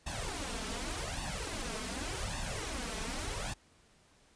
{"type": "noise with flanger", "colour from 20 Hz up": "pink", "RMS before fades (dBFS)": -38, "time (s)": [0.06, 3.54], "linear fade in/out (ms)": 10, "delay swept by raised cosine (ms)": [1.1, 4.6], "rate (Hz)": 0.86, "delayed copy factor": 0.8, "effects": ["pink hiss -65 dBFS RMS until 4.35 s", "resampled to 22050 Hz"]}